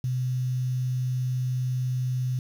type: tone with quantisation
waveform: sine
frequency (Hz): 127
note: B2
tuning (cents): +49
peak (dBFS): -24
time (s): 0.04-2.39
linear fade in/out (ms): 2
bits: 8
effects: none